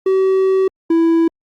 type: tone pair in turn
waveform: triangle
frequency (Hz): 381.1 / 330.6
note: G4 / E4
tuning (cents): -49 / +5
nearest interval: major second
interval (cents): 246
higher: first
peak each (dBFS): -9 / -8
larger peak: second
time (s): 0.06-0.68 / 0.9-1.28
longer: first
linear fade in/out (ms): 5
effects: Opus 32 kbps